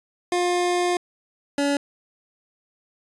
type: tone pair in turn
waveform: 25% pulse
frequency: 354.5 / 283.9 Hz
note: F4 / C#4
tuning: +26 / +41 cents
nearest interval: major third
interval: 385 cents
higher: first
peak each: -16 dBFS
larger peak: neither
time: 0.32-0.97 / 1.58-1.77 s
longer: first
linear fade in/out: 2 ms
effects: resampled to 24000 Hz